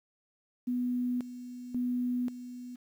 sine tone with tremolo, 246.9 Hz, B3, in tune, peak -28 dBFS, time 0.67-2.76 s, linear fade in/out 10 ms, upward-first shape square, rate 0.93 Hz, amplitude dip 75%, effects 10-bit

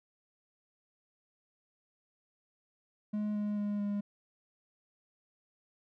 triangle tone with pitch steps, 210.1 / 208 / 206 / 204 Hz, G#3 / G#3 / G#3 / G#3, +20 / +3 / -14 / -31 cents, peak -29 dBFS, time 3.13-4.01 s, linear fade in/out 10 ms, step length 220 ms, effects none

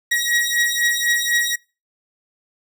sawtooth beating tone pair, 1900 / 1904 Hz, A#6 / A#6, +33 / +36 cents, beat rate 4 Hz, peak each -17 dBFS, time 0.11-1.56 s, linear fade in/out 10 ms, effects noise-tail reverb RT60 0.3 s tail -24 dB re dry

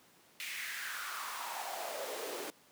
pink noise with high-pass filter sweep, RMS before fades -41 dBFS, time 0.4-2.5 s, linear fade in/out 0 ms, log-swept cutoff 2400 to 360 Hz, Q 3.8, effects pink hiss -63 dBFS RMS until 2.71 s + high-pass 200 Hz 12 dB/octave

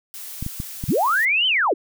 blue noise, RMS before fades -35 dBFS, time 0.14-1.25 s, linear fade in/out 0 ms
clicks, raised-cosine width 5 ms, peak -15 dBFS, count 4, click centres 0.426 / 0.464 / 0.601 / 0.839 s
sine linear two-way sweep, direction up then down, 77.78 to 3136 to 258.5 Hz, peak -16 dBFS, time 0.88-1.74 s, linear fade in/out 10 ms, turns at 1.47 s
effects none

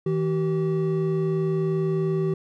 triangle tone pair together, 160.1 / 383 Hz, D#3 / G4, +50 / -40 cents, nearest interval octave + minor third, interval 1510 cents, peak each -22 dBFS, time 0.06-2.34 s, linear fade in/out 5 ms, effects none

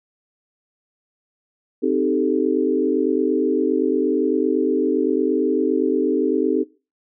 sine chord, A half-diminished seventh, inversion first, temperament equal, 261.6 / 311.1 / 392 / 440 Hz, C4 / Eb4 / G4 / A4, 0 / 0 / 0 / 0 cents, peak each -22 dBFS, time 1.82-6.64 s, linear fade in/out 20 ms, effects noise-tail reverb RT60 0.3 s tail -19 dB re dry

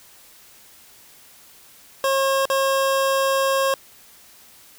25% pulse tone with dropouts, 540 Hz, C#5, 45 cents flat, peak -14 dBFS, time 2.04-3.74 s, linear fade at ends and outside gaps 1 ms, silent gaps 2.455-2.5 s, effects white hiss -49 dBFS RMS until 4.78 s

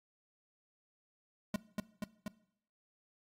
square tone with echo, 207.7 Hz, G#3, in tune, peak -32 dBFS, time 1.54-1.56 s, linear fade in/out 2 ms, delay 240 ms, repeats 3, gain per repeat -2 dB, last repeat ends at 2.28 s, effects noise-tail reverb RT60 0.7 s tail -20 dB re dry + AAC 48 kbps

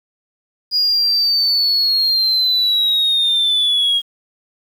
sine linear sweep, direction down, 4898 to 3265 Hz, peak -11 dBFS, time 0.71-4.02 s, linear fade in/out 50 ms, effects tanh soft clip ceiling -10 dBFS + 7-bit

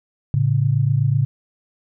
sine tone pair together, 112.1 / 140.1 Hz, A2 / C#3, +33 / +19 cents, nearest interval major third, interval 386 cents, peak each -18 / -17 dBFS, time 0.34-1.25 s, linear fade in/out 0 ms, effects none

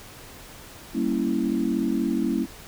sine chord, G diminished seventh, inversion none, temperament equal, 196 / 233.1 / 277.2 / 329.6 Hz, G3 / Bb3 / Db4 / Fb4, 0 / 0 / 0 / 0 cents, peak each -29 / -26 / -27 / -27 dBFS, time 0.93-2.47 s, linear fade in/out 50 ms, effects pink hiss -44 dBFS RMS until 2.67 s

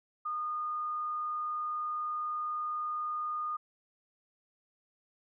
sine tone, 1224 Hz, D#6, 29 cents flat, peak -32 dBFS, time 0.25-3.57 s, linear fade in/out 10 ms, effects none

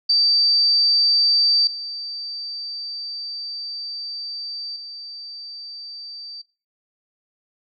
sine tone with level steps, 4650 Hz, D8, 18 cents flat, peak -13 / -27 / -32 dBFS, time 0.09-6.42 s, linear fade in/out 10 ms, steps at 1.67 / 4.76 s, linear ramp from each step 2 ms, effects noise-tail reverb RT60 0.3 s tail -18 dB re dry

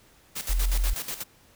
white noise with tremolo, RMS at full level -32 dBFS, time 0.35-1.24 s, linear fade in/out 20 ms, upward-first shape square, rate 8.2 Hz, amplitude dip 70%
sine tone, 42.59 Hz, F1, 43 cents flat, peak -21 dBFS, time 0.49-0.94 s, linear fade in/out 10 ms
effects pink hiss -58 dBFS RMS until 1.55 s

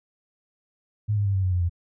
sine tone with pitch steps, 105.6 / 102.12 / 98.76 / 95.5 / 92.36 / 89.31 / 86.37 Hz, G#2 / G#2 / G2 / G2 / F#2 / F2 / F2, +29 / -29 / +13 / -45 / -3 / +39 / -19 cents, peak -20 dBFS, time 1.08-1.696 s, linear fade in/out 20 ms, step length 88 ms, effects none

